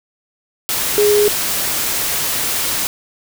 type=tone in noise; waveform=sine; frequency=415.3 Hz; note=G#4; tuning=in tune; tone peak=-10 dBFS; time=0.98-1.28 s; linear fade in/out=0 ms; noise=white; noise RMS=-19 dBFS; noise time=0.69-2.87 s; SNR=+6 dB; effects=none